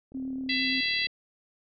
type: click train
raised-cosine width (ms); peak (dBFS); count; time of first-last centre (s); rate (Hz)
2; -38; 37; 0.12-1.07; 37.9
type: tone with vibrato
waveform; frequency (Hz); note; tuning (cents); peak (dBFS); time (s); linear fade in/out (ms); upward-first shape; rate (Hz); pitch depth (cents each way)
sine; 262.8; C4; +8; -31; 0.14-0.81; 10; sine; 8.7; 14
type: harmonic tone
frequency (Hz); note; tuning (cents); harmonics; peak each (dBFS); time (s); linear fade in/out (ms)
668; E5; +23; 3 / 4 / 5 / 6 / 7; -30 / -31 / -33 / -33 / -33; 0.49-1.07; 5
effects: none